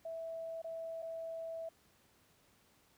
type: tone with dropouts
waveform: sine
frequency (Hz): 656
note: E5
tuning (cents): -9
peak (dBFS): -40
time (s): 0.05-1.69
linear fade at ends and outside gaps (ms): 5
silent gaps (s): 0.619-0.643 / 1.022-1.026
effects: pink hiss -69 dBFS RMS until 2.97 s + high-pass 60 Hz 12 dB/octave